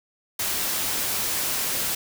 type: noise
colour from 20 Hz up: white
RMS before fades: -26 dBFS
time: 0.39-1.95 s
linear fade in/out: 5 ms
effects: none